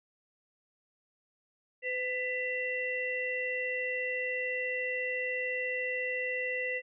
sine tone cluster, 506 / 1990 / 2721 Hz, B4 / B6 / F7, +42 / +13 / -46 cents, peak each -36 / -33 / -38 dBFS, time 1.82-6.82 s, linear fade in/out 50 ms, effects none

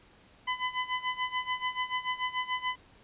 20% pulse tone with tremolo, 1007 Hz, B5, 33 cents sharp, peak -22 dBFS, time 0.47-2.76 s, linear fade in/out 10 ms, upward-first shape sine, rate 6.9 Hz, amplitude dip 85%, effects pink hiss -59 dBFS RMS until 3.03 s + resampled to 8000 Hz

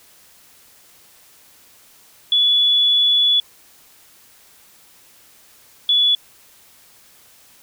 sine tone bursts at uneven times, 3422 Hz, A7, 49 cents flat, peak -12 dBFS, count 2, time 2.32-3.4 / 5.89-6.15 s, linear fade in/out 2 ms, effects white hiss -50 dBFS RMS until 7.62 s

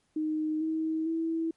sine tone with pitch steps, 310 / 318.2 / 326.5 Hz, D#4 / D#4 / E4, -6 / +39 / -17 cents, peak -27 dBFS, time 0.16-1.51 s, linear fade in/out 5 ms, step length 450 ms, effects pink hiss -72 dBFS RMS until 1.56 s + MP3 48 kbps

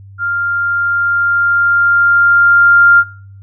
sine tone with level ramp, 1396.9 Hz, F6, in tune, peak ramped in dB -14 to -3 dBFS, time 0.18-3.04 s, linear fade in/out 50 ms, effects noise-tail reverb RT60 0.6 s tail -22 dB re dry + added 98 Hz sine -33 dBFS peak until 3.42 s

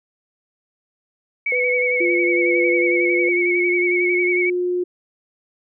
sine tone with vibrato, 2230 Hz, C#7, 10 cents sharp, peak -18 dBFS, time 1.46-4.5 s, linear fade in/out 5 ms, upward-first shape sine, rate 11 Hz, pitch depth 46 cents each way
sine tone with tremolo, 495.5 Hz, B4, 6 cents sharp, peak -19 dBFS, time 1.52-3.29 s, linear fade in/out 2 ms, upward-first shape triangle, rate 1.1 Hz, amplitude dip 45%
sine tone with pitch glide, 349.2 to 358 Hz, F4 to F4, 0 to +43 cents, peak -18 dBFS, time 2-4.84 s, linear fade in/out 10 ms, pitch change +43 cents, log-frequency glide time 2.79-4.41 s
effects none

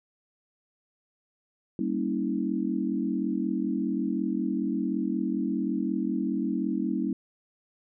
sine chord, G diminished seventh, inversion none, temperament equal with one note detuned, 196 / 233.1 / 277.2 / 322.5 Hz, G3 / Bb3 / Db4 / Fb4, 0 / 0 / 0 / -38 cents, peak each -31 dBFS, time 1.79-7.13 s, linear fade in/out 2 ms, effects none

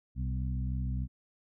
harmonic tone with a mistuned harmonic, 63.2 Hz, B1, 41 cents sharp, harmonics 1 / 2 / 3 / 4, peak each -32 / -35 / -41 / -45 dBFS, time 0.15-1.08 s, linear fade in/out 50 ms, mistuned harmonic 3, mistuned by +31 cents, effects none

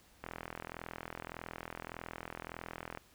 click train, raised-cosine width 0.5 ms, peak -26 dBFS, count 115, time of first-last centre 0.24-2.974 s, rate 41.7 Hz, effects pink hiss -64 dBFS RMS until 3.14 s

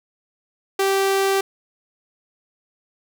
sawtooth tone, 389.8 Hz, G4, 10 cents flat, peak -13 dBFS, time 0.79-1.41 s, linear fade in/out 5 ms, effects none

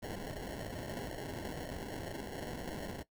white noise with sample-and-hold, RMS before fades -42 dBFS, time 0.02-3.03 s, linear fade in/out 10 ms, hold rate 1225 Hz, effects noise-tail reverb RT60 0.1 s tail -17 dB re dry

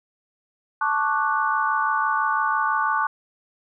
sine chord, D major seventh, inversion second, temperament equal, 880 / 1108.7 / 1174.7 / 1480 Hz, A5 / C#6 / D6 / F#6, 0 / 0 / 0 / 0 cents, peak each -25 dBFS, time 0.81-3.07 s, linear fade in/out 5 ms, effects none

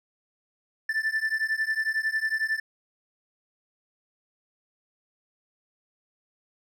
triangle beating tone pair, 1760 / 1771 Hz, A6 / A6, 0 / +11 cents, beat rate 11 Hz, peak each -26 dBFS, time 0.89-2.6 s, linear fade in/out 5 ms, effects none

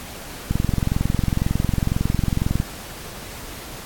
click train, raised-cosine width 5 ms, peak -7 dBFS, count 47, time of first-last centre 0.51-2.601 s, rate 22 Hz, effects pink hiss -36 dBFS RMS until 3.85 s + AAC 64 kbps

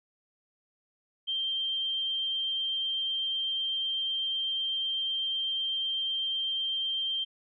sine tone, 3156 Hz, G7, 11 cents sharp, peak -28 dBFS, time 1.27-7.25 s, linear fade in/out 20 ms, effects none

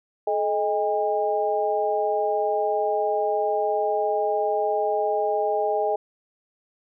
sine tone cluster, 428.4 / 626 / 809 Hz, A4 / D#5 / G#5, -46 / +10 / -46 cents, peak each -25 dBFS, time 0.27-5.96 s, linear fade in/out 5 ms, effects none

